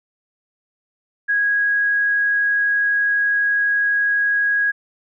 sine tone, 1652 Hz, G#6, 10 cents flat, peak -15 dBFS, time 1.28-4.72 s, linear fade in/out 20 ms, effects none

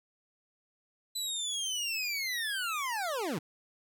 25% pulse linear sweep, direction down, 4022 to 129.4 Hz, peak -28 dBFS, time 1.15-3.39 s, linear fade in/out 10 ms, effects none

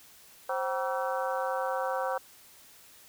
harmonic tone with a mistuned harmonic, 190.7 Hz, G3, 47 cents flat, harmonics 3 / 4 / 5 / 6 / 7 / 8, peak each -32 / -34 / -36 / -38 / -39 / -40 dBFS, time 0.49-2.18 s, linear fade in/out 5 ms, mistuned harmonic 3, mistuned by -140 cents, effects white hiss -55 dBFS RMS until 3.08 s

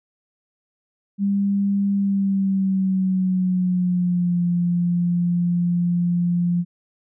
sine tone with pitch glide, 199.3 to 174.51 Hz, G3 to F3, +29 to -1 cents, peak -17 dBFS, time 1.18-6.65 s, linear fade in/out 50 ms, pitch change -230 cents, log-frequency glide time 1.94-4.42 s, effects none

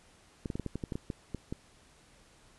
clicks, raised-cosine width 3 ms, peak -22 dBFS, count 12, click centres 0.458 / 0.502 / 0.555 / 0.597 / 0.663 / 0.756 / 0.838 / 0.922 / 0.955 / 1.102 / 1.347 / 1.525 s, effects pink hiss -61 dBFS RMS until 2.58 s + resampled to 24000 Hz

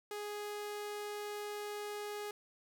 sawtooth tone, 415.3 Hz, G#4, in tune, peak -36 dBFS, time 0.11-2.31 s, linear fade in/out 2 ms, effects 11-bit

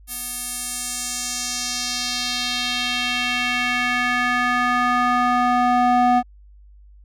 square tone with band-pass filter sweep, 246.1 Hz, B3, 6 cents flat, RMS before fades -21 dBFS, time 0.07-6.23 s, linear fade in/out 50 ms, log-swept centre 12000 to 710 Hz, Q 1.9, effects added 50 Hz sine -44 dBFS peak until 7.04 s

